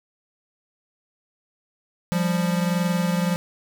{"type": "tone pair together", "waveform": "square", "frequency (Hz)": [174.61, 196.18], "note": ["F3", "G3"], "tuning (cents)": [0, 2], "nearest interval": "major second", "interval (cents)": 202, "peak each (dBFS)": [-22, -27], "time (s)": [2.12, 3.36], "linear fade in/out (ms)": 0, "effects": []}